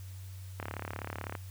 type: click train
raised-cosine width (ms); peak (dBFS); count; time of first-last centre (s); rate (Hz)
0.5; -22; 28; 0.6-1.352; 35.9
effects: added 94 Hz sine -42 dBFS peak until 1.5 s + white hiss -57 dBFS RMS until 1.5 s